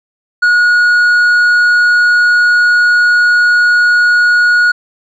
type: tone with tanh clipping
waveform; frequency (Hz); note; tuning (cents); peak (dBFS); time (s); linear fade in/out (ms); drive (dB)
sine; 1450; F#6; -35; -7; 0.42-4.72; 10; 5
effects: none